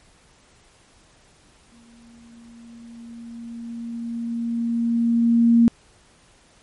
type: tone with exponential growth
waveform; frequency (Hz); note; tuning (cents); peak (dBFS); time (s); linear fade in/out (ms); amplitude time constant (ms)
sine; 233.1; A#3; 0; -10; 1.72-5.68; 0; 860
effects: pink hiss -55 dBFS RMS until 6.62 s + MP3 48 kbps